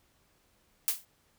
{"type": "noise with exponential decay", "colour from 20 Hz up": "blue", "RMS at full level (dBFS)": -24, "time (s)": [0.88, 1.05], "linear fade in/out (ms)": 0, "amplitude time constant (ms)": 36, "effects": ["pink hiss -69 dBFS RMS until 1.38 s"]}